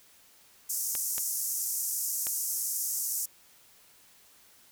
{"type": "band-pass noise", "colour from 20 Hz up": "white", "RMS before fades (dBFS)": -32, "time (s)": [0.69, 3.26], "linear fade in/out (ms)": 10, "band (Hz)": [5700, 15000], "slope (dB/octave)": 48}
{"type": "clicks", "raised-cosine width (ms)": 0.2, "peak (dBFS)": -20, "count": 3, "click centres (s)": [0.952, 1.181, 2.269]}
{"effects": ["white hiss -59 dBFS RMS until 4.71 s"]}